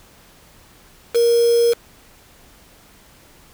sine tone with quantisation, 470 Hz, A#4, 14 cents sharp, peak -12 dBFS, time 1.14-1.74 s, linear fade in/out 20 ms, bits 4, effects pink hiss -49 dBFS RMS until 3.53 s

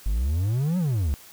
triangle exponential two-way sweep, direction up then down, 46.25 to 189.1 to 64.9 Hz, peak -19 dBFS, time 0.06-1.14 s, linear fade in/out 0 ms, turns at 0.78 s, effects white hiss -48 dBFS RMS until 1.32 s

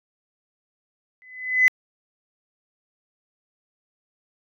sine tone with exponential growth, 2016 Hz, B6, 35 cents sharp, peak -9 dBFS, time 1.22-1.68 s, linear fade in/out 0 ms, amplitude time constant 100 ms, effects tanh soft clip ceiling -6 dBFS

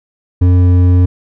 sine tone with hard clipping, 89.8 Hz, F2, 49 cents sharp, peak -7 dBFS, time 0.41-1.06 s, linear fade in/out 10 ms, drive 8 dB, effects none

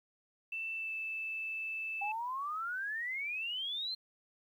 sine tone with pitch glide, 2662 to 2634 Hz, E7 to E7, +16 to -2 cents, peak -36 dBFS, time 0.52-2.12 s, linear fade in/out 5 ms, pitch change -18 cents, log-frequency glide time 0.75-0.92 s
sine exponential sweep, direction up, 790 to 4205 Hz, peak -35 dBFS, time 2.01-3.95 s, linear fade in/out 10 ms
effects 11-bit

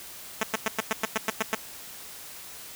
5% pulse tone bursts, 220.2 Hz, A3, 2 cents sharp, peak -12 dBFS, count 10, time 0.41-1.55 s, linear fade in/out 5 ms, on 24 ms, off 100 ms, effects white hiss -43 dBFS RMS until 2.75 s

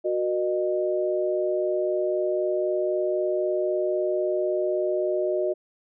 sine tone cluster, 367.9 / 471.7 / 612 Hz, F#4 / A#4 / D#5, -10 / +20 / -29 cents, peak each -25 / -34 / -25 dBFS, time 0.04-5.54 s, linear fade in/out 20 ms, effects none

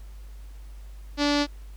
sawtooth tone with low-pass filter, 290 Hz, D4, 22 cents flat, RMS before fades -23 dBFS, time 1.17-1.47 s, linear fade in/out 50 ms, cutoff 4700 Hz, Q 2.9, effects added 50 Hz sine -39 dBFS peak until 1.76 s + pink hiss -58 dBFS RMS until 1.76 s

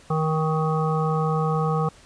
harmonic tone with a mistuned harmonic, 157.3 Hz, D#3, 19 cents sharp, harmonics 1 / 3 / 5 / 7 / 8, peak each -22 / -27 / -29 / -30 / -31 dBFS, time 0.1-1.89 s, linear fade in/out 5 ms, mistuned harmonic 7, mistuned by +16 cents, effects pink hiss -51 dBFS RMS until 2.05 s + resampled to 22050 Hz

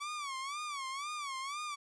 sawtooth tone with vibrato, 1134 Hz, C#6, 39 cents sharp, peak -34 dBFS, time 0-1.76 s, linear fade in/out 20 ms, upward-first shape sine, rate 2 Hz, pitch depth 130 cents each way, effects resampled to 22050 Hz

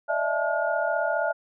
sine tone cluster, 588 / 632 / 667 / 866 / 1430 Hz, D5 / D#5 / E5 / A5 / F6, +2 / +27 / +20 / -28 / +41 cents, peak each -29 / -31 / -27 / -31 / -29 dBFS, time 0.08-1.33 s, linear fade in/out 20 ms, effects none

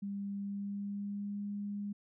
sine tone with pitch glide, 200 to 203.7 Hz, G3 to G#3, +35 to -33 cents, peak -36 dBFS, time 0.02-1.93 s, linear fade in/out 10 ms, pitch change +32 cents, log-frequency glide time 0.4-1.45 s, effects none

